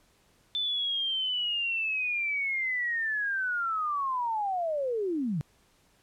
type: linear sweep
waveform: sine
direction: down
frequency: 3536 to 137.4 Hz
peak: -27 dBFS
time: 0.55-5.41 s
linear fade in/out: 0 ms
effects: pink hiss -65 dBFS RMS until 6.02 s + low-pass 12000 Hz 12 dB/octave